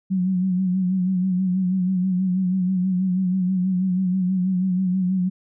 sine tone with vibrato, 185 Hz, F#3, in tune, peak -18 dBFS, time 0.1-5.3 s, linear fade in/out 20 ms, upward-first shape sine, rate 6.2 Hz, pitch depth 54 cents each way, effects none

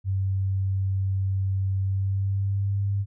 sine tone with pitch glide, 96.3 to 99.58 Hz, G2 to G2, -30 to +28 cents, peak -22 dBFS, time 0.04-3.06 s, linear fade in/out 50 ms, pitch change +58 cents, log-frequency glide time 1.81-2.77 s, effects none

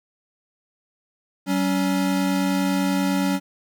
square tone pair together, 190.18 / 280 Hz, F#3 / C#4, +48 / +18 cents, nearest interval perfect fifth, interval 670 cents, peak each -23 dBFS, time 1.46-3.4 s, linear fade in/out 50 ms, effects 9-bit

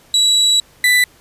35% pulse tone pair in turn, 3911 / 1986.2 Hz, B7 / B6, -18 / +9 cents, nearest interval octave, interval 1173 cents, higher first, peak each -8 dBFS, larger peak neither, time 0.14-0.6 / 0.84-1.04 s, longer first, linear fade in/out 2 ms, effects pink hiss -49 dBFS RMS until 1.2 s + resampled to 32000 Hz

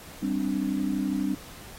sine chord, G suspended fourth, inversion none, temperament equal, 196 / 261.6 / 293.7 Hz, G3 / C4 / D4, 0 / 0 / 0 cents, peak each -29 dBFS, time 0.22-1.35 s, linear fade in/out 10 ms, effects pink hiss -46 dBFS RMS until 1.78 s + AAC 48 kbps

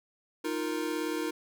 square chord, Eb suspended second, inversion none, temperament equal, 311.1 / 349.2 / 466.2 Hz, Eb4 / F4 / Bb4, 0 / 0 / 0 cents, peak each -34 / -36 / -37 dBFS, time 0.44-1.31 s, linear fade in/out 10 ms, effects none

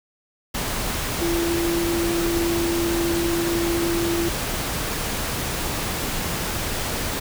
sine tone in noise, 339.2 Hz, E4, 50 cents sharp, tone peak -21 dBFS, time 1.21-4.29 s, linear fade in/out 10 ms, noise pink, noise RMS -26 dBFS, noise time 0.54-7.2 s, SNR +2 dB, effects none

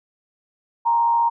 sine tone with frequency modulation, 932.3 Hz, A#5, in tune, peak -15 dBFS, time 0.85-1.3 s, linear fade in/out 20 ms, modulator 114 Hz, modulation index 0.32, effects none

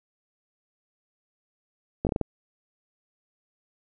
slowing click train, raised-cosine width 2 ms, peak -12 dBFS, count 6, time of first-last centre 2.05-2.213 s, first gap 18 ms, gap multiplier 1.3, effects none

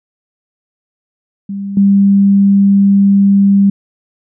sine tone with level steps, 198.4 Hz, G3, 21 cents sharp, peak -18 / -5 dBFS, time 1.49-3.7 s, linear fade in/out 5 ms, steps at 1.77 s, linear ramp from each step 2 ms, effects none

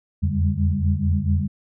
sine tone cluster, 83.2 / 87.7 / 143.4 / 196.2 / 203.5 Hz, E2 / F2 / D3 / G3 / G#3, +17 / +8 / -41 / +2 / -35 cents, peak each -23 / -21 / -27 / -27 / -28 dBFS, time 0.22-1.48 s, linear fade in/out 20 ms, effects none

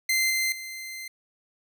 sawtooth tone with level steps, 2078 Hz, C7, 12 cents flat, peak -18 / -20 / -32 dBFS, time 0.09-1.08 s, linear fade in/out 5 ms, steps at 0.3 / 0.52 s, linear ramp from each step 2 ms, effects none

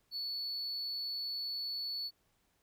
triangle tone, 4435 Hz, C#8, in tune, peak -34 dBFS, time 0.11-2.11 s, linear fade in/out 50 ms, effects tanh soft clip ceiling -31 dBFS + pink hiss -75 dBFS RMS until 2.62 s

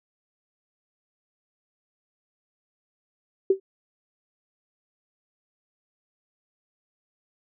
sine tone with exponential decay, 385.6 Hz, G4, 28 cents flat, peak -12 dBFS, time 3.5-3.6 s, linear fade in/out 5 ms, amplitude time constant 21 ms, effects none

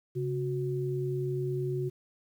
sine tone pair together, 135.74 / 366.6 Hz, C#3 / F#4, -36 / -16 cents, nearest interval octave + perfect fourth, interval 1720 cents, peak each -31 / -32 dBFS, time 0.15-1.9 s, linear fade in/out 20 ms, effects 10-bit

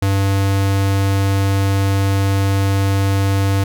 square tone, 98 Hz, G2, in tune, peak -14 dBFS, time 0.02-3.64 s, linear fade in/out 5 ms, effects none

